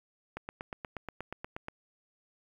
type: click train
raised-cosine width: 0.5 ms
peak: -23 dBFS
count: 12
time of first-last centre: 0.37-1.684 s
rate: 8.37 Hz
effects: 9-bit